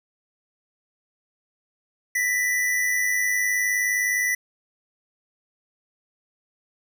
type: tone pair together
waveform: square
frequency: 1888 / 1987.5 Hz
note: A#6 / B6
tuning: +22 / +10 cents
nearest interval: minor second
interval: 88 cents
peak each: -30 / -22 dBFS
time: 2.15-4.35 s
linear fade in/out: 5 ms
effects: none